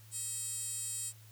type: tone with high-pass filter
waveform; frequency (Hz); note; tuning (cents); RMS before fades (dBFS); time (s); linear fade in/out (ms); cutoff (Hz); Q
10% pulse; 638; D#5; +43; -39; 0.11-1.13; 50; 7400; 5.7
effects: added 109 Hz sine -54 dBFS peak until 1.31 s + white hiss -61 dBFS RMS until 1.31 s